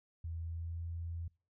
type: tone with pitch glide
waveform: sine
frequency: 82.6 to 84.14 Hz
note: E2 to E2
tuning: +4 to +36 cents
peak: -38 dBFS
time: 0.24-1.28 s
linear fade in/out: 5 ms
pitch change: +32 cents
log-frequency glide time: 0.4-0.83 s
effects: noise-tail reverb RT60 0.4 s tail -26 dB re dry